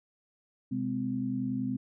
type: tone cluster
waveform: sine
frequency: 127.7 / 205.6 / 256.3 Hz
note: C3 / G#3 / C4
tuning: -42 / -17 / -36 cents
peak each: -37 / -35 / -31 dBFS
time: 0.71-1.77 s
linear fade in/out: 10 ms
effects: none